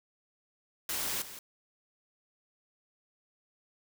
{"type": "noise with echo", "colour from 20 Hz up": "white", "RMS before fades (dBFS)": -34, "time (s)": [0.89, 1.22], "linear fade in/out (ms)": 2, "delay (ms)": 170, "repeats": 1, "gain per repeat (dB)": -12, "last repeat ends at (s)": 1.39, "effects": []}